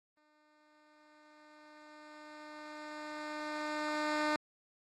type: tone with exponential growth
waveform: 10% pulse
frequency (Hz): 302.6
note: D#4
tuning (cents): -48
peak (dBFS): -21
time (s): 0.17-4.36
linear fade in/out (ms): 1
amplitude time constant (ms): 910
effects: low-pass 5000 Hz 12 dB/octave + AAC 64 kbps